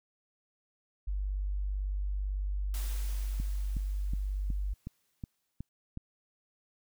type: tone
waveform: sine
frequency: 49 Hz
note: G1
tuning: in tune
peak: -30 dBFS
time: 1.07-4.74 s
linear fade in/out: 10 ms
type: noise with exponential decay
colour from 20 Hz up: white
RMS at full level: -44 dBFS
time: 2.74-5.69 s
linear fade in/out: 1 ms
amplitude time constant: 640 ms
type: click train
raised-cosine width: 5 ms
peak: -26 dBFS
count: 8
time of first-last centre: 3.4-5.974 s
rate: 2.72 Hz
effects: none